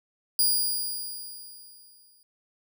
10% pulse tone with exponential decay, 4855 Hz, D#8, 43 cents flat, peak -12 dBFS, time 0.39-2.23 s, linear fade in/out 1 ms, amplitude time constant 400 ms, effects none

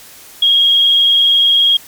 sine tone with vibrato, 3274 Hz, G#7, 25 cents flat, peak -7 dBFS, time 0.42-1.77 s, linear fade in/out 5 ms, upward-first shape sine, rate 20 Hz, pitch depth 27 cents each way, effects white hiss -38 dBFS RMS until 1.87 s + MP3 96 kbps

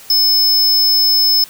square tone, 5220 Hz, E8, 18 cents flat, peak -10 dBFS, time 0.1-1.44 s, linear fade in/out 2 ms, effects white hiss -39 dBFS RMS until 1.49 s

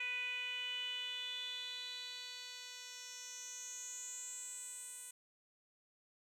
10% pulse tone with band-pass filter sweep, 495.8 Hz, B4, 7 cents sharp, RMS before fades -45 dBFS, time 0-5.11 s, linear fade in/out 5 ms, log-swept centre 2400 to 9200 Hz, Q 6.1, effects none

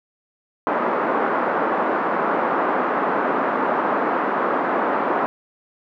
white band-pass noise, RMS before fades -21 dBFS, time 0.67-5.26 s, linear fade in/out 0 ms, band 230 to 1300 Hz, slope 24 dB/octave, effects none

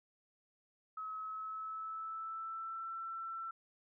sine tone with pitch glide, 1284 to 1340.1 Hz, E6 to E6, -46 to +28 cents, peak -40 dBFS, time 0.97-3.51 s, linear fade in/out 5 ms, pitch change +74 cents, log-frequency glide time 1.16-2.91 s, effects none

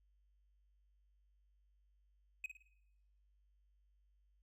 triangle tone with echo, 2526 Hz, D#7, 26 cents sharp, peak -37 dBFS, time 2.44-2.46 s, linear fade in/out 2 ms, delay 55 ms, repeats 4, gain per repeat -8 dB, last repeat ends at 2.68 s, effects noise-tail reverb RT60 1.0 s tail -21 dB re dry + added 50 Hz sine -70 dBFS peak until 4.42 s

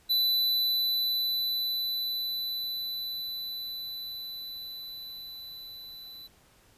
square tone with level ramp, 3989 Hz, B7, 17 cents sharp, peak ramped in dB -23 to -44 dBFS, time 0.09-6.28 s, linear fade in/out 20 ms, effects pink hiss -61 dBFS RMS until 6.77 s + resampled to 32000 Hz

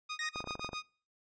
15% pulse tone with tremolo, 1239 Hz, D#6, 8 cents flat, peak -30 dBFS, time 0.09-0.83 s, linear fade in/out 10 ms, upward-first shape sine, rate 7.7 Hz, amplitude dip 100%
sawtooth tone, 1864.7 Hz, A#6, in tune, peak -32 dBFS, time 0.19-0.29 s, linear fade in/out 2 ms
clicks, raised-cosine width 1 ms, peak -27 dBFS, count 10, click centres 0.359 / 0.405 / 0.442 / 0.474 / 0.508 / 0.554 / 0.595 / 0.646 / 0.691 / 0.732 s
effects noise-tail reverb RT60 0.4 s tail -23 dB re dry + resampled to 16000 Hz

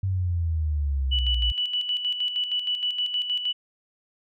sine exponential sweep, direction down, 97.3 to 56 Hz, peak -22 dBFS, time 0.03-1.52 s, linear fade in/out 5 ms
sine tone with tremolo, 2960 Hz, F#7, in tune, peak -22 dBFS, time 1.11-3.53 s, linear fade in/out 20 ms, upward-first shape square, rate 6.4 Hz, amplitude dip 55%
effects none

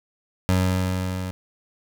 25% pulse tone with level ramp, 92.5 Hz, F#2, in tune, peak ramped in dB -13 to -24 dBFS, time 0.49-1.31 s, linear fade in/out 0 ms, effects none

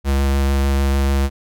square tone with vibrato, 68.7 Hz, C#2, 15 cents flat, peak -15 dBFS, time 0.04-1.3 s, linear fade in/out 50 ms, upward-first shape sine, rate 6.7 Hz, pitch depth 11 cents each way, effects none

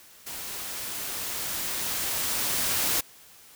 white noise with level ramp, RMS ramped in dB -37 to -25 dBFS, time 0.26-3.01 s, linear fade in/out 10 ms, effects white hiss -52 dBFS RMS until 3.55 s

